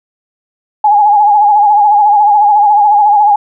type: tone with vibrato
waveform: sine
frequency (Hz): 830.6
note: G#5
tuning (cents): 0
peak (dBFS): -4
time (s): 0.84-3.36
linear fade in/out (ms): 5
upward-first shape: sine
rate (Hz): 14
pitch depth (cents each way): 55
effects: none